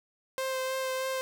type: tone with vibrato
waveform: sawtooth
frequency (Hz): 523.3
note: C5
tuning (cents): 0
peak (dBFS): -26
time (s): 0.38-1.21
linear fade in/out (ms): 0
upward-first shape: sine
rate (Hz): 3.2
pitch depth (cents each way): 13
effects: none